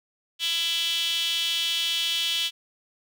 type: tone with high-pass filter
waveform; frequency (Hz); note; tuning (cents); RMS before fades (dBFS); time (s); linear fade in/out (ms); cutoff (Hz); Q
sawtooth; 334.4; E4; +25; -26; 0.39-2.51; 50; 3200; 7.2
effects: none